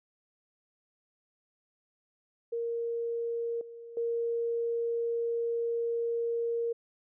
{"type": "tone with level steps", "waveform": "sine", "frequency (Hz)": 466.2, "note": "A#4", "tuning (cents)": 0, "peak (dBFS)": [-30, -43, -28], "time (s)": [2.52, 6.73], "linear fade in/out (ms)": 10, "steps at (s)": [3.61, 3.97], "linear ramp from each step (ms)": 2, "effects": []}